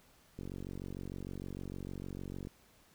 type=click train; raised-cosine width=3 ms; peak=-30 dBFS; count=98; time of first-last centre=0.39-2.472 s; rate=46.6 Hz; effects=pink hiss -65 dBFS RMS until 2.94 s